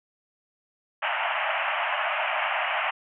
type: band-pass noise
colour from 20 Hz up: pink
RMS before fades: -27 dBFS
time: 1.02-2.91 s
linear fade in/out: 10 ms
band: 610 to 3000 Hz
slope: 96 dB/octave
effects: none